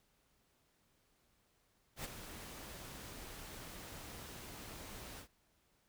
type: noise with ADSR envelope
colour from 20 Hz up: pink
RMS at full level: -41 dBFS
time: 1.96-5.28 s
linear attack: 85 ms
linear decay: 20 ms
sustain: -9 dB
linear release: 94 ms
effects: pink hiss -75 dBFS RMS until 5.88 s